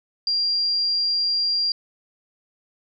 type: tone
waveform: sine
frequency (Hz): 4769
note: D8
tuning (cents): +26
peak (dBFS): -19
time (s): 0.27-1.72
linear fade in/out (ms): 2
effects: none